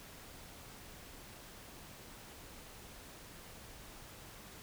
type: silence
effects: pink hiss -53 dBFS RMS until 4.62 s